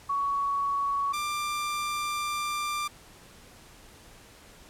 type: tone pair in turn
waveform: sine / sawtooth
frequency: 1120 / 1186.6 Hz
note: C#6 / D6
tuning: +18 / +18 cents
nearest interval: minor second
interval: 100 cents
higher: second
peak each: -25 dBFS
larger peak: neither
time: 0.09-1.13 / 1.13-2.88 s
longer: second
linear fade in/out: 10 ms
effects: pink hiss -52 dBFS RMS until 4.69 s + low-pass 12000 Hz 12 dB/octave